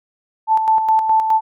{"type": "tone with tremolo", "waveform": "sine", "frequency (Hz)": 880, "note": "A5", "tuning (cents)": 0, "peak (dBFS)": -10, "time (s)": [0.47, 1.41], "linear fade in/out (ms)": 50, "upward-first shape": "square", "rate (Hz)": 4.8, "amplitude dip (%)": 50, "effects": []}